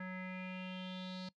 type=tone with low-pass filter sweep; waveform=square; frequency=185 Hz; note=F#3; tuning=in tune; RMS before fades=-44 dBFS; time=0-1.29 s; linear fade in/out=5 ms; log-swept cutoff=1800 to 4400 Hz; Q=6.1; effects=noise-tail reverb RT60 0.1 s tail -21 dB re dry